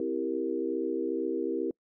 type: chord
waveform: sine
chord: C dominant seventh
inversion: none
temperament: equal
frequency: 261.6 / 329.6 / 392 / 466.2 Hz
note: C4 / E4 / G4 / Bb4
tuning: 0 / 0 / 0 / 0 cents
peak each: -36 / -32 / -33 / -34 dBFS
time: 0-1.71 s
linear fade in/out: 2 ms
effects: noise-tail reverb RT60 0.1 s tail -26 dB re dry